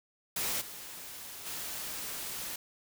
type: noise with level steps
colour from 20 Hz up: white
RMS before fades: -33 / -45 / -39 dBFS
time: 0.36-2.56 s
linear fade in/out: 5 ms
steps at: 0.6 / 1.45 s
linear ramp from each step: 20 ms
effects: none